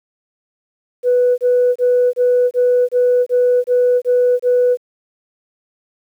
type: tone bursts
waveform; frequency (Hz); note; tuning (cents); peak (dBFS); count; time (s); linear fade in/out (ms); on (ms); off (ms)
sine; 493.9; B4; 0; -9; 10; 1.03-4.773; 50; 350; 27
effects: tanh soft clip ceiling -6 dBFS + 8-bit